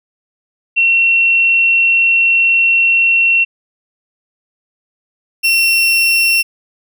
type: tone pair in turn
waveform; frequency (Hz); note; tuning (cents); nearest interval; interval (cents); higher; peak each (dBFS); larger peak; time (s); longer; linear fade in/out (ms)
sine / 35% pulse; 2721 / 2721; F7 / F7; -46 / -46; unison; 0; neither; -8; neither; 0.76-3.45 / 5.43-6.43; first; 20
effects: none